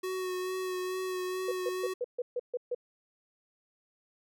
square tone with vibrato, 370 Hz, F#4, in tune, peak -33 dBFS, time 0.03-1.94 s, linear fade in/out 10 ms, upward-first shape sine, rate 2.3 Hz, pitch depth 19 cents each way
sine tone bursts, 490.4 Hz, B4, 12 cents flat, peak -29 dBFS, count 8, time 1.48-2.748 s, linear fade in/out 5 ms, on 36 ms, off 140 ms
effects none

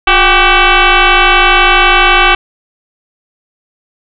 sine tone with frequency modulation, 742 Hz, F#5, 5 cents sharp, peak -4 dBFS, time 0.07-2.35 s, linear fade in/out 5 ms, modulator 384 Hz, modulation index 6.2, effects none

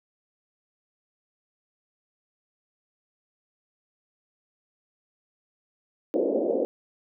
white band-pass noise, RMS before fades -25 dBFS, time 6.14-6.65 s, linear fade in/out 0 ms, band 250 to 570 Hz, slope 48 dB/octave, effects none

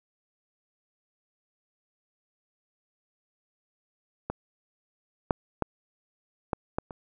clicks, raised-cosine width 1 ms, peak -16 / -8 / -11 / -12 / -13 / -25 dBFS, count 6, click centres 4.3 / 5.308 / 5.623 / 6.532 / 6.785 / 6.908 s, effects none

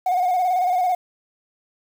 sine tone with vibrato, 728 Hz, F#5, 28 cents flat, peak -15 dBFS, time 0.06-0.95 s, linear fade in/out 5 ms, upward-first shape square, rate 18 Hz, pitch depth 41 cents each way, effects tanh soft clip ceiling -15 dBFS + 7-bit

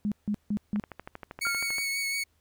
sine tone bursts, 207.7 Hz, G#3, in tune, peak -25 dBFS, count 4, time 0.05-0.798 s, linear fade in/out 0 ms, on 67 ms, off 160 ms
click train, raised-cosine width 0.5 ms, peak -24 dBFS, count 14, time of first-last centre 0.76-1.784 s, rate 12.7 Hz
sawtooth tone with vibrato, 2217 Hz, C#7, in tune, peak -25 dBFS, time 1.41-2.24 s, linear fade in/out 10 ms, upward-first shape triangle, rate 5.6 Hz, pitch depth 22 cents each way
sine tone with exponential decay, 1396.9 Hz, F6, in tune, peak -26 dBFS, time 1.45-1.87 s, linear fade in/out 2 ms, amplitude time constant 91 ms
effects added 79 Hz sine -70 dBFS peak until 2.4 s + pink hiss -71 dBFS RMS until 2.4 s

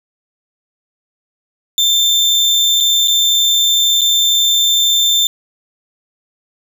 35% pulse tone with dropouts, 3569 Hz, A7, 24 cents sharp, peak -8 dBFS, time 1.78-5.27 s, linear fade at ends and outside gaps 1 ms, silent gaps 2.803-2.807 / 3.075-3.081 / 4.01-4.016 s, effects none

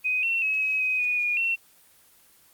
sine tone with pitch steps, 2507 / 2710 / 2564 / 2548 / 2519 / 2468 / 2439 / 2713 Hz, D#7 / E7 / E7 / D#7 / D#7 / D#7 / D#7 / E7, +12 / +47 / -49 / +41 / +21 / -15 / -35 / +49 cents, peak -22 dBFS, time 0.04-1.56 s, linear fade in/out 20 ms, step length 190 ms, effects white hiss -57 dBFS RMS until 2.53 s + Opus 24 kbps

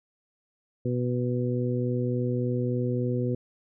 harmonic tone, 123.47 Hz, B2, in tune, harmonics 1 / 2 / 3 / 4, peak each -27 / -30 / -32 / -33 dBFS, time 0.85-3.35 s, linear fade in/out 5 ms, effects none

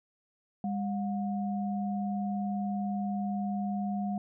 sine tone pair together, 201.4 / 719 Hz, G3 / F#5, +47 / -50 cents, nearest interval octave + minor seventh, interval 2203 cents, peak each -30 / -37 dBFS, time 0.64-4.18 s, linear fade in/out 2 ms, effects none

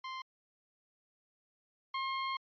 sawtooth tone pair in turn, 1046.5 / 1068.5 Hz, C6 / C6, 0 / +36 cents, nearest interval unison, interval 36 cents, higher second, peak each -36 / -30 dBFS, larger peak second, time 0.04-0.22 / 1.94-2.37 s, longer second, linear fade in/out 5 ms, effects resampled to 11025 Hz

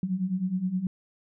sine beating tone pair, 178.8 / 188.4 Hz, F3 / F#3, +41 / +32 cents, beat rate 9.6 Hz, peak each -31 / -27 dBFS, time 0.03-0.87 s, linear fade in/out 2 ms, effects none

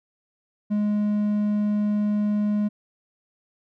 triangle tone, 208.5 Hz, G#3, 7 cents sharp, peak -18 dBFS, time 0.7-2.69 s, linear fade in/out 20 ms, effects none

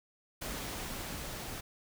pink noise with level ramp, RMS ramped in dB -39 to -42 dBFS, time 0.41-1.61 s, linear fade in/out 10 ms, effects none

